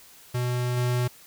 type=tone with level steps; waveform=square; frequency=123.47 Hz; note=B2; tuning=in tune; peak=-25 / -23 dBFS; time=0.34-1.08 s; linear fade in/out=10 ms; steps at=0.77 s; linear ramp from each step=2 ms; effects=white hiss -51 dBFS RMS until 1.26 s